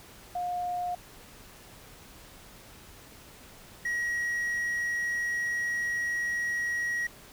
sine / triangle tone pair in turn, 713 / 1903.5 Hz, F5 / A#6, +36 / +36 cents, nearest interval octave + perfect fourth, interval 1700 cents, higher second, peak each -29 / -26 dBFS, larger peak second, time 0.35-0.95 / 3.85-7.07 s, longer second, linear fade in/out 5 ms, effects pink hiss -51 dBFS RMS until 7.32 s

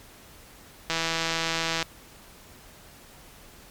click train, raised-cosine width 0.2 ms, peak -9 dBFS, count 153, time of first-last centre 0.9-1.827 s, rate 164 Hz, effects pink hiss -50 dBFS RMS until 3.7 s + MP3 96 kbps

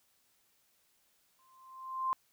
sine tone with exponential growth, 1046.5 Hz, C6, in tune, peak -27 dBFS, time 1.39-2.13 s, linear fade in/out 0 ms, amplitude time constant 160 ms, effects white hiss -72 dBFS RMS until 2.32 s

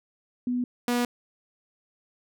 sine / sawtooth tone pair in turn, 246.9 / 242.5 Hz, B3 / B3, 0 / -31 cents, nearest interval unison, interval 31 cents, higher first, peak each -24 / -19 dBFS, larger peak second, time 0.47-0.64 / 0.88-1.05 s, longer neither, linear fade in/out 2 ms, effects none

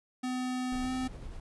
square tone with pitch glide, 253.3 to 257.4 Hz, B3 to C4, +44 to -28 cents, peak -32 dBFS, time 0.23-1.08 s, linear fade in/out 10 ms, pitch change +28 cents, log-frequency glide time 0.81-0.91 s
brown noise with tremolo, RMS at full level -41 dBFS, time 0.72-1.4 s, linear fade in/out 2 ms, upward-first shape sine, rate 10 Hz, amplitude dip 30%
effects resampled to 24000 Hz

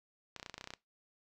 clicks, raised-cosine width 0.2 ms, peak -26 dBFS, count 12, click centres 0.363 / 0.398 / 0.429 / 0.462 / 0.497 / 0.542 / 0.58 / 0.611 / 0.642 / 0.674 / 0.705 / 0.737 s, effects noise-tail reverb RT60 0.2 s tail -21 dB re dry

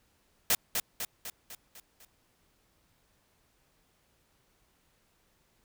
white noise with echo, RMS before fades -25 dBFS, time 0.5-0.55 s, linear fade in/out 2 ms, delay 250 ms, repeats 6, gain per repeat -5 dB, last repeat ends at 2.05 s, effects pink hiss -70 dBFS RMS until 5.64 s

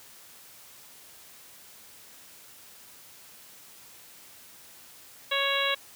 harmonic tone, 554.4 Hz, C#5, in tune, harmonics 1 / 2 / 3 / 4 / 5 / 6 / 7, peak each -32 / -32 / -32 / -32 / -32 / -32 / -32 dBFS, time 5.31-5.75 s, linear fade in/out 10 ms, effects white hiss -51 dBFS RMS until 5.95 s + high-pass 60 Hz 12 dB/octave

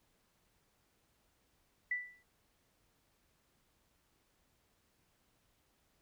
sine tone with exponential decay, 1975.5 Hz, B6, in tune, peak -30 dBFS, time 1.91-2.23 s, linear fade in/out 5 ms, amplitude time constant 68 ms, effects pink hiss -75 dBFS RMS until 6.01 s

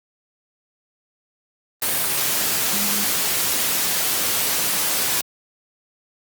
sine tone in noise, 203.8 Hz, G#3, 32 cents flat, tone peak -29 dBFS, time 2.73-3.04 s, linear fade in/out 2 ms, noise white, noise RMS -21 dBFS, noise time 1.82-5.21 s, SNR -11 dB, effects high-pass 100 Hz 12 dB/octave + Opus 32 kbps

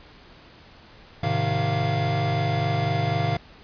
square tone cluster, 106.1 / 129.9 / 154.2 / 696 Hz, G#2 / C3 / D#3 / F5, +38 / -12 / -15 / -6 cents, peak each -28 dBFS, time 1.23-3.37 s, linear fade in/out 5 ms, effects pink hiss -49 dBFS RMS until 3.63 s + resampled to 11025 Hz

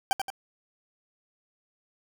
40% pulse tone with echo, 780 Hz, G5, 9 cents flat, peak -20 dBFS, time 0.11-0.13 s, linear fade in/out 0 ms, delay 86 ms, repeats 2, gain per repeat -6 dB, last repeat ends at 0.302 s, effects none

